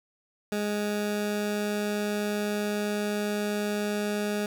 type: tone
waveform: 20% pulse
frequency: 207.7 Hz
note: G#3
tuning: in tune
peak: -22 dBFS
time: 0.52-4.46 s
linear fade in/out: 2 ms
effects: none